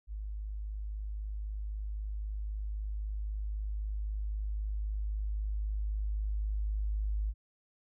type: tone with level ramp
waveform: sine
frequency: 51.91 Hz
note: G#1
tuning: in tune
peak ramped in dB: -36 to -29 dBFS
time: 0.07-7.34 s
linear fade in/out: 50 ms
effects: none